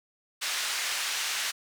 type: band-pass noise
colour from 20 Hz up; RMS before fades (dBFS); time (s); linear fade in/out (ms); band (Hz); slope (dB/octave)
pink; -31; 0.41-1.52; 20; 1700 to 8400; 12
effects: none